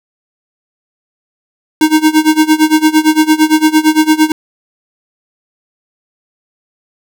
square tone with tremolo, 311.1 Hz, D#4, in tune, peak -4 dBFS, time 1.81-4.32 s, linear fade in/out 2 ms, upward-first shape sine, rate 8.8 Hz, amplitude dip 90%, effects none

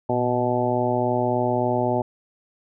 harmonic tone with a mistuned harmonic, 123.47 Hz, B2, in tune, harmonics 1 / 2 / 3 / 4 / 5 / 6 / 7, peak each -28 / -27 / -26 / -30 / -25 / -29 / -27 dBFS, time 0.09-2.02 s, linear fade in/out 5 ms, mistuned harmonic 1, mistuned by -66 cents, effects none

